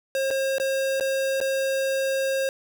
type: tone with dropouts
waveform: square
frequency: 537 Hz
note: C5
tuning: 45 cents sharp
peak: -23 dBFS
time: 0.15-2.49 s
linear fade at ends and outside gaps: 1 ms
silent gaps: 0.305-0.31 / 0.583-0.599 / 0.999-1.008 / 1.403-1.412 s
effects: none